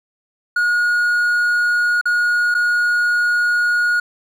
triangle tone with dropouts, 1443 Hz, F#6, 44 cents flat, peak -12 dBFS, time 0.56-4 s, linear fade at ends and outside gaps 5 ms, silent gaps 2.013-2.055 / 2.543-2.548 s, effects none

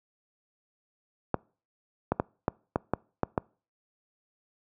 clicks, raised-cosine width 1 ms, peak -10 dBFS, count 8, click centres 1.343 / 2.12 / 2.199 / 2.481 / 2.759 / 2.936 / 3.233 / 3.378 s, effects noise-tail reverb RT60 0.4 s tail -26 dB re dry + high-pass 80 Hz 12 dB/octave

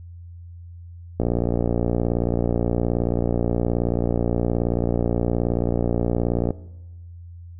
click train, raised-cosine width 2 ms, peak -8 dBFS, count 313, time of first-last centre 1.2-6.506 s, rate 58.8 Hz, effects noise-tail reverb RT60 1.0 s tail -19 dB re dry + added 86 Hz sine -37 dBFS peak until 7.59 s

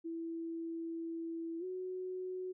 sine tone with pitch glide, 330.7 to 369.1 Hz, E4 to F#4, +6 to -4 cents, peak -38 dBFS, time 0.04-2.53 s, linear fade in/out 20 ms, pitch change +190 cents, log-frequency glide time 1.59-1.64 s, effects none

